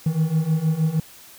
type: beating tone pair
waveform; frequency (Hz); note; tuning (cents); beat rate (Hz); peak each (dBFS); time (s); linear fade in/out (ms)
triangle; 155 / 161.4; D#3 / E3; -6 / -36; 6.4; -21 / -18; 0.06-1; 5
effects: white hiss -46 dBFS RMS until 1.38 s